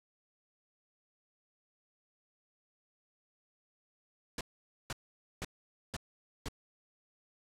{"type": "noise bursts", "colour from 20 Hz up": "pink", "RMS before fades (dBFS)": -38, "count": 5, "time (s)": [4.38, 6.485], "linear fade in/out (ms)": 2, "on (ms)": 29, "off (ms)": 490, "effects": ["low-pass 9000 Hz 12 dB/octave"]}